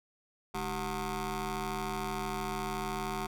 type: ring-modulated tone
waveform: 15% pulse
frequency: 174.1 Hz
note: F3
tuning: 5 cents flat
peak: -24 dBFS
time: 0.54-3.27 s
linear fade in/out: 10 ms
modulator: 559 Hz
effects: none